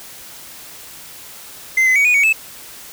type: tone with pitch steps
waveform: triangle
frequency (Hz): 2070 / 2035 / 2255 / 2464 / 2244 / 2613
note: C7 / C7 / C#7 / D#7 / C#7 / E7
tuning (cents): -19 / -49 / +29 / -17 / +21 / -16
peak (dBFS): -9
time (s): 1.77-2.328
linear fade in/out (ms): 5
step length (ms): 93
effects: white hiss -37 dBFS RMS until 2.92 s